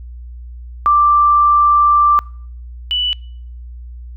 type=tone pair in turn; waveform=sine; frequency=1177 / 2966 Hz; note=D6 / F#7; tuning=+3 / +4 cents; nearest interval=octave + major third; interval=1601 cents; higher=second; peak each=-8 / -14 dBFS; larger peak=first; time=0.86-2.19 / 2.91-3.13 s; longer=first; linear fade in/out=0 ms; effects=noise-tail reverb RT60 0.6 s tail -26 dB re dry + added 60 Hz sine -29 dBFS peak until 4.16 s